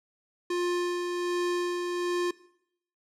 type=tone with tremolo; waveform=square; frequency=352.8 Hz; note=F4; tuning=18 cents sharp; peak=-26 dBFS; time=0.5-2.31 s; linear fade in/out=5 ms; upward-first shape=sine; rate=1.3 Hz; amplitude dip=35%; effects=noise-tail reverb RT60 0.7 s tail -19 dB re dry + low-pass 8000 Hz 12 dB/octave